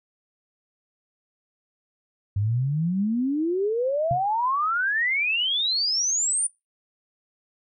sine exponential sweep, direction up, 97 to 9480 Hz, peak -21 dBFS, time 2.36-6.47 s, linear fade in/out 5 ms
sine tone with exponential decay, 133.5 Hz, C3, 35 cents sharp, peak -21 dBFS, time 4.11-4.28 s, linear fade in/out 0 ms, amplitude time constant 35 ms
effects noise-tail reverb RT60 0.2 s tail -19 dB re dry

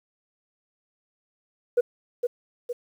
sine tone with echo, 485 Hz, B4, 31 cents flat, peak -14 dBFS, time 1.77-1.81 s, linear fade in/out 10 ms, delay 460 ms, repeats 2, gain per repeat -6 dB, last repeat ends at 2.73 s, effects tanh soft clip ceiling -14 dBFS + 9-bit

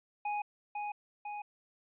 square tone with echo, 830 Hz, G#5, 1 cent flat, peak -33 dBFS, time 0.25-0.42 s, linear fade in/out 5 ms, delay 500 ms, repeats 2, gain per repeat -3 dB, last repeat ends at 1.42 s, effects resampled to 8000 Hz

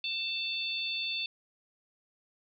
harmonic tone, 888 Hz, A5, 16 cents sharp, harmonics 3 / 4 / 5, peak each -35 / -35 / -38 dBFS, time 0.04-1.26 s, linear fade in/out 2 ms, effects none

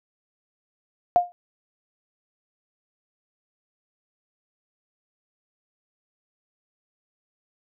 sine tone with exponential decay, 707 Hz, F5, 21 cents sharp, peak -10 dBFS, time 1.16-1.32 s, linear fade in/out 0 ms, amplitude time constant 34 ms, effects none

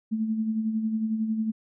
sine tone with tremolo, 220 Hz, A3, in tune, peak -22 dBFS, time 0.11-1.52 s, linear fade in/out 20 ms, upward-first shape sine, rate 11 Hz, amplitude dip 50%, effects none

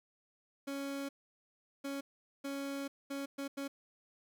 30% pulse tone bursts at uneven times, 277.6 Hz, C#4, 3 cents sharp, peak -35 dBFS, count 6, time 0.67-1.09 / 1.84-2.01 / 2.44-2.88 / 3.1-3.26 / 3.38-3.48 / 3.57-3.68 s, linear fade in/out 10 ms, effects none

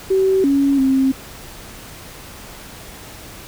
sine tone with pitch steps, 382.2 / 278.2 / 266.1 Hz, G4 / C#4 / C4, -44 / +6 / +29 cents, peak -12 dBFS, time 0.1-1.12 s, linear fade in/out 10 ms, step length 340 ms, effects pink hiss -37 dBFS RMS until 3.47 s

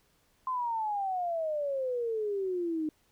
sine exponential sweep, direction down, 1046.5 to 303.8 Hz, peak -29 dBFS, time 0.47-2.89 s, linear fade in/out 2 ms, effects pink hiss -69 dBFS RMS until 3.11 s

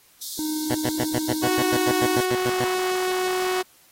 pink high-pass noise, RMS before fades -34 dBFS, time 0.21-2.26 s, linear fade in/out 10 ms, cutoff 3500 Hz, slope 96 dB/octave
triangle tone with pitch glide, 308.6 to 312.7 Hz, D#4 to D#4, -14 to +9 cents, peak -23 dBFS, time 0.39-2.17 s, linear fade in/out 0 ms, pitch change +23 cents, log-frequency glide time 0.57-1.56 s
10% pulse tone bursts, 123.2 Hz, B2, 4 cents flat, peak -15 dBFS, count 14, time 0.7-2.647 s, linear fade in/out 5 ms, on 49 ms, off 97 ms
sawtooth tone, 369.1 Hz, F#4, 4 cents flat, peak -18 dBFS, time 1.42-3.63 s, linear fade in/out 20 ms
effects white hiss -56 dBFS RMS until 3.91 s + AAC 48 kbps

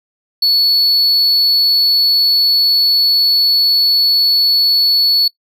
triangle tone, 4418 Hz, C#8, 7 cents flat, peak -8 dBFS, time 0.42-5.28 s, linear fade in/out 5 ms, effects noise-tail reverb RT60 0.1 s tail -21 dB re dry

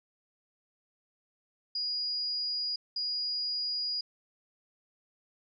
sine tone bursts at uneven times, 4885 Hz, D#8, 33 cents flat, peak -30 dBFS, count 2, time 1.75-2.76 / 2.96-4.01 s, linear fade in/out 5 ms, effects none

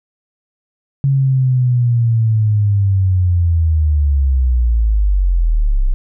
sine linear sweep, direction down, 138.59 to 30.59 Hz, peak -10 dBFS, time 1.04-5.94 s, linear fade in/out 0 ms, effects none

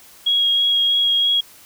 sine tone with vibrato, 3296 Hz, G#7, 14 cents flat, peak -14 dBFS, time 0.26-1.41 s, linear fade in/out 10 ms, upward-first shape sine, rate 3.1 Hz, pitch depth 11 cents each way, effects white hiss -46 dBFS RMS until 1.65 s

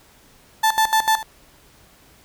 35% pulse tone with tremolo, 880 Hz, A5, in tune, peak -12 dBFS, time 0.63-1.23 s, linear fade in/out 10 ms, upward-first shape square, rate 6.7 Hz, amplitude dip 80%, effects pink hiss -52 dBFS RMS until 2.24 s

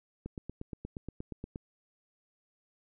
click train, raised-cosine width 3 ms, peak -26 dBFS, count 12, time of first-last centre 0.26-1.559 s, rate 8.47 Hz, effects none

